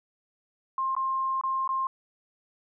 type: tone with dropouts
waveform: sine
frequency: 1060 Hz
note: C6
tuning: 22 cents sharp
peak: -25 dBFS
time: 0.78-1.87 s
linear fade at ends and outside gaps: 2 ms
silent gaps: 0.951-0.965 / 1.412-1.436 / 1.677-1.69 s
effects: none